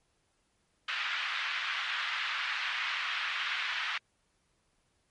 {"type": "band-pass noise", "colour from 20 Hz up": "pink", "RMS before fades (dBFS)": -34, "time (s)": [0.88, 3.98], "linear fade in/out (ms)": 5, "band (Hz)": [1300, 3400], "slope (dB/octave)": 24, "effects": ["pink hiss -74 dBFS RMS until 5.1 s", "MP3 48 kbps"]}